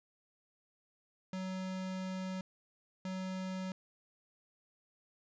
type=tone bursts at uneven times; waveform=square; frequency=187.2 Hz; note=F#3; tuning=20 cents sharp; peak=-38 dBFS; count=2; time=1.33-2.41 / 3.05-3.72 s; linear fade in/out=2 ms; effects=resampled to 16000 Hz